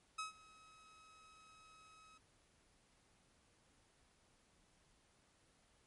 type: tone with ADSR envelope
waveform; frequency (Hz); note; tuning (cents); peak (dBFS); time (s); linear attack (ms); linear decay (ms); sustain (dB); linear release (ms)
sawtooth; 1279; D#6; +47; -36; 0.18-2.18; 11; 130; -22; 7
effects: pink hiss -73 dBFS RMS until 5.86 s + MP3 48 kbps